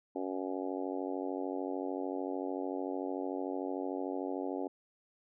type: harmonic tone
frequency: 93.4 Hz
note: F#2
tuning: 17 cents sharp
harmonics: 3 / 4 / 5 / 6 / 7 / 8 / 9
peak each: -38 / -40 / -42 / -44 / -45 / -46 / -47 dBFS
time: 0.15-4.68 s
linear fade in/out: 10 ms
effects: none